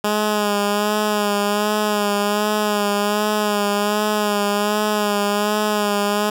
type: tone with vibrato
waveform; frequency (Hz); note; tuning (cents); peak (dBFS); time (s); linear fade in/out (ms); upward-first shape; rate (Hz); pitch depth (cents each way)
10% pulse; 207.7; G#3; 0; -9; 0.04-6.3; 5; sine; 1.3; 35
effects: none